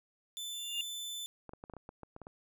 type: tone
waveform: sawtooth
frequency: 3520 Hz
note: A7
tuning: in tune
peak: -36 dBFS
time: 0.37-1.26 s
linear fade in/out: 0 ms
type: tone with exponential growth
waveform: sine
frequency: 2812 Hz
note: F7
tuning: 11 cents sharp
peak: -30 dBFS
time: 0.52-0.81 s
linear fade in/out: 2 ms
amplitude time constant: 63 ms
type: clicks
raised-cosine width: 1 ms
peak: -32 dBFS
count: 11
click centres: 1.493 / 1.535 / 1.639 / 1.698 / 1.737 / 1.767 / 1.891 / 2.033 / 2.164 / 2.217 / 2.269 s
effects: none